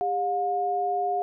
sine tone pair together, 402.1 / 716.5 Hz, G4 / F5, +44 / +44 cents, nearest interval minor seventh, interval 1000 cents, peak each -30 / -24 dBFS, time 0.01-1.22 s, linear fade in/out 0 ms, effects none

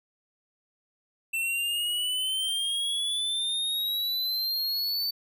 square exponential sweep, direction up, 2677 to 4557 Hz, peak -27 dBFS, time 1.33-5.11 s, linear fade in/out 10 ms, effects none

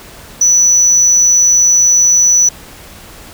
sine tone, 5940 Hz, F#8, 6 cents sharp, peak -4 dBFS, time 0.41-2.49 s, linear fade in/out 5 ms, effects tanh soft clip ceiling -3 dBFS + pink hiss -35 dBFS RMS until 3.33 s

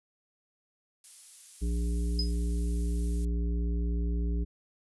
violet noise, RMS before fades -45 dBFS, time 1.04-3.25 s, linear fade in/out 2 ms
harmonic tone, 58.27 Hz, A#1, in tune, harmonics 1 / 3 / 5 / 7, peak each -27 / -37 / -41 / -44 dBFS, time 1.61-4.45 s, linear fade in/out 20 ms
sine tone with exponential decay, 5030 Hz, D#8, 18 cents sharp, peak -26 dBFS, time 2.19-2.34 s, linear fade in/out 2 ms, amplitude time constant 32 ms
effects resampled to 24000 Hz

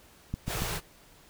click train, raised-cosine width 5 ms, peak -19 dBFS, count 3, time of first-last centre 0.34-0.621 s, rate 7.12 Hz
pink band-stop noise, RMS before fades -33 dBFS, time 0.46-0.81 s, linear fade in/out 50 ms, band 190 to 320 Hz, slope 96 dB/octave
effects pink hiss -57 dBFS RMS until 1.29 s

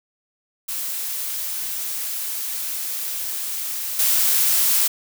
blue noise with level steps, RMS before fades -27 / -18 dBFS, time 0.68-4.88 s, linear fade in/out 10 ms, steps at 3.99 s, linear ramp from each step 2 ms, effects none

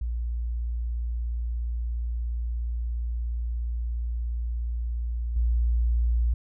sine tone with level steps, 58.5 Hz, A#1, 7 cents sharp, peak -26 / -20 dBFS, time 0.01-6.34 s, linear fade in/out 5 ms, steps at 5.36 s, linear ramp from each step 5 ms, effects none

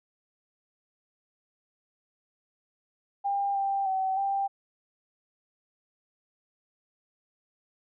sine tone with pitch steps, 799 / 788 / 762 / 789 Hz, G5 / G5 / G5 / G5, +33 / +9 / -49 / +11 cents, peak -25 dBFS, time 3.24-4.48 s, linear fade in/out 20 ms, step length 310 ms, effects none

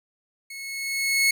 sawtooth tone with level ramp, 2189 Hz, C#7, 22 cents flat, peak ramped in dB -33 to -13 dBFS, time 0.5-1.31 s, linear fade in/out 5 ms, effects none

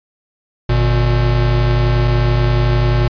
square tone pair together, 50.45 / 120 Hz, G#1 / B2, -49 / -49 cents, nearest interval octave + minor third, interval 1500 cents, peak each -16 / -14 dBFS, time 0.69-3.08 s, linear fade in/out 5 ms, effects resampled to 11025 Hz

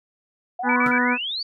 sine exponential sweep, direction up, 695 to 4680 Hz, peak -25 dBFS, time 0.59-1.43 s, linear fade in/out 5 ms
harmonic tone, 246.5 Hz, B3, 3 cents flat, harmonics 1 / 2 / 3 / 4 / 5 / 6 / 7 / 8, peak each -22 / -29 / -33 / -25 / -32 / -24 / -29 / -37 dBFS, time 0.63-1.18 s, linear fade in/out 50 ms
sine tone bursts, 2296 Hz, D7, 40 cents flat, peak -22 dBFS, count 3, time 0.69-0.983 s, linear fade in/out 5 ms, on 71 ms, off 40 ms
sawtooth tone with exponential decay, 146.83 Hz, D3, in tune, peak -24 dBFS, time 0.86-0.99 s, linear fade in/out 2 ms, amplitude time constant 27 ms
effects none

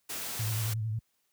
white noise, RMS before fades -37 dBFS, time 0.09-0.74 s, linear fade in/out 10 ms
sine tone with vibrato, 110 Hz, A2, in tune, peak -29 dBFS, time 0.39-0.99 s, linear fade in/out 5 ms, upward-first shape sine, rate 11 Hz, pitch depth 61 cents each way
effects white hiss -75 dBFS RMS until 1.32 s + high-pass 60 Hz 12 dB/octave

